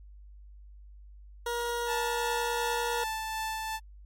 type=tone; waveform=20% pulse; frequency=475 Hz; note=A#4; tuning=33 cents sharp; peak=-25 dBFS; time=1.46-3.04 s; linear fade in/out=5 ms
type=tone with tremolo; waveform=sawtooth; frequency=880 Hz; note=A5; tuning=in tune; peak=-27 dBFS; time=1.86-3.8 s; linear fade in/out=50 ms; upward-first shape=sine; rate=2.7 Hz; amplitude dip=25%
effects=added 50 Hz sine -47 dBFS peak until 4.05 s + MP3 64 kbps